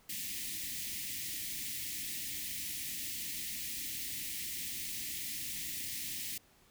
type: band-stop noise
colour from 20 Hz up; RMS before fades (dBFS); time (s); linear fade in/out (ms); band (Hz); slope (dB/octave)
white; -40; 0.09-6.38; 5; 340 to 1800; 96
effects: pink hiss -65 dBFS RMS until 6.7 s